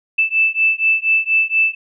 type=beating tone pair; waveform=sine; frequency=2637 / 2641.2 Hz; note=E7 / E7; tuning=0 / +3 cents; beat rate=4.2 Hz; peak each=-16 dBFS; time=0.18-1.75 s; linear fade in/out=10 ms; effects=none